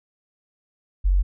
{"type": "tone", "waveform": "sine", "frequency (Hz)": 46.25, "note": "F#1", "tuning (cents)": 0, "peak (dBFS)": -15, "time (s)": [1.04, 1.23], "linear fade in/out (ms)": 20, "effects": []}